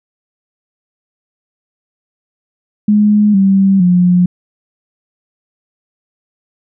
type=tone with pitch steps; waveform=sine; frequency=209.2 / 194.2 / 178.6 Hz; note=G#3 / G3 / F3; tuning=+13 / -16 / +39 cents; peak=-6 dBFS; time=2.88-4.26 s; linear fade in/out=5 ms; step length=460 ms; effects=none